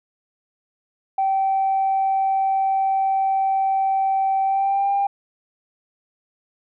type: tone with pitch glide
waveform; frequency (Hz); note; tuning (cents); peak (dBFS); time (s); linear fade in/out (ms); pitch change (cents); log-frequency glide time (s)
sine; 774 to 797.6; G5 to G5; -22 to +30; -16; 1.18-5.07; 5; +52; 4.44-4.93
effects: tanh soft clip ceiling -13 dBFS